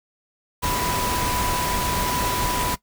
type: tone in noise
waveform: sine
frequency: 987.8 Hz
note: B5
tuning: in tune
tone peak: -26 dBFS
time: 0.62-2.76 s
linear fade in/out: 20 ms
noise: pink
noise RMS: -25 dBFS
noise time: 0.62-2.76 s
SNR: -4 dB
effects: noise-tail reverb RT60 0.1 s tail -18 dB re dry